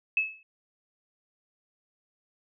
sine tone with exponential decay, 2596 Hz, E7, 27 cents flat, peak -19 dBFS, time 0.17-0.43 s, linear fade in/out 2 ms, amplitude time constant 56 ms, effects none

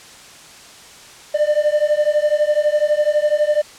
triangle beating tone pair, 593 / 605 Hz, D5 / D#5, +17 / -49 cents, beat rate 12 Hz, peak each -15 dBFS, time 1.34-3.62 s, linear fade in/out 10 ms, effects white hiss -41 dBFS RMS until 3.78 s + low-pass 8000 Hz 12 dB/octave

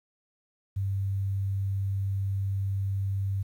sine tone, 97.8 Hz, G2, 4 cents flat, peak -26 dBFS, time 0.76-3.43 s, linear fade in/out 10 ms, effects 10-bit

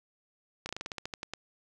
slowing click train, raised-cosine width 0.2 ms, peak -19 dBFS, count 12, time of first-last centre 0.66-1.336 s, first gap 31 ms, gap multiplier 1.13, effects none

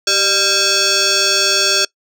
sine tone with frequency modulation, 602 Hz, D5, 43 cents sharp, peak -9 dBFS, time 0.07-1.85 s, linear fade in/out 5 ms, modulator 992 Hz, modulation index 6.2, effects noise-tail reverb RT60 0.1 s tail -25 dB re dry + tanh soft clip ceiling -10 dBFS

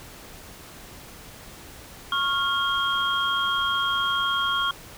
sine tone cluster, 1096 / 1398 / 3237 Hz, C#6 / F6 / G#7, -20 / +1 / -45 cents, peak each -26 dBFS, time 2.12-4.71 s, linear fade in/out 2 ms, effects pink hiss -44 dBFS RMS until 4.97 s

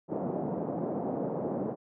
pink band-pass noise, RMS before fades -33 dBFS, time 0.08-1.76 s, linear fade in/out 50 ms, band 170 to 730 Hz, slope 24 dB/octave, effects none

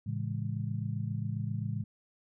sine chord, A major seventh, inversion none, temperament just, 110 / 137.5 / 165 / 206.2 Hz, A2 / C#3 / E3 / G#3, 0 / -14 / +2 / -12 cents, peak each -34 / -37 / -40 / -40 dBFS, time 0.06-1.84 s, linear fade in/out 10 ms, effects none

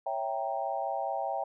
sine chord, C# diminished seventh, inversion none, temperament equal, 554.4 / 659.3 / 784 / 932.3 Hz, C#5 / E5 / G5 / Bb5, 0 / 0 / 0 / 0 cents, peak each -37 / -35 / -33 / -39 dBFS, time 0.06-1.44 s, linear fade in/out 5 ms, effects none

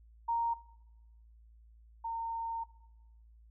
sine tone pair in turn, 930 / 915.1 Hz, A#5 / A#5, -4 / -32 cents, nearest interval unison, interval 28 cents, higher first, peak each -29 / -34 dBFS, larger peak first, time 0.28-0.54 / 2.04-2.64 s, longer second, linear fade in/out 10 ms, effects noise-tail reverb RT60 0.9 s tail -18 dB re dry + added 56 Hz sine -56 dBFS peak until 3.5 s

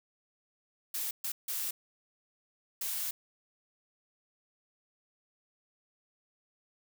blue noise bursts at uneven times, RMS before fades -35 dBFS, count 4, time 0.94-1.11 / 1.24-1.32 / 1.48-1.71 / 2.81-3.11 s, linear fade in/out 5 ms, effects none

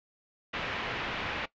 white low-pass noise, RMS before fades -35 dBFS, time 0.53-1.46 s, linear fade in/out 10 ms, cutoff 2900 Hz, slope 24 dB/octave, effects noise-tail reverb RT60 0.1 s tail -18 dB re dry + resampled to 16000 Hz

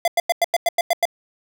square tone bursts, 685 Hz, F5, 34 cents flat, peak -15 dBFS, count 9, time 0.05-1.054 s, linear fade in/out 2 ms, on 28 ms, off 94 ms, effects none

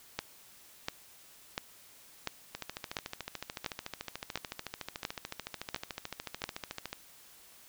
two click trains, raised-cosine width 0.2 ms, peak -15 / -20 dBFS, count 10 / 61, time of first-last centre 0.19-6.44 / 2.55-6.93 s, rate 1.44 / 13.7 Hz, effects white hiss -57 dBFS RMS until 7.68 s

